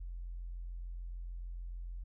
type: tone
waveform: sine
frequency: 43.4 Hz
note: F1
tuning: 10 cents flat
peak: -39 dBFS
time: 0-2.04 s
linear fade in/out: 10 ms
effects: tanh soft clip ceiling -35 dBFS